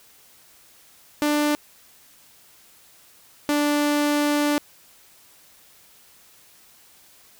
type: tone pair in turn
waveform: sawtooth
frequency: 296 / 293.4 Hz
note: D4 / D4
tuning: +14 / -2 cents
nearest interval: unison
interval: 16 cents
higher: first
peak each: -15 dBFS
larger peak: neither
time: 1.22-1.55 / 3.49-4.58 s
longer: second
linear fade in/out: 0 ms
effects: white hiss -53 dBFS RMS until 7.39 s